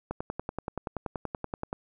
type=click train; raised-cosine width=1 ms; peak=-18 dBFS; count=18; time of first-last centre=0.11-1.729 s; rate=10.5 Hz; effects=none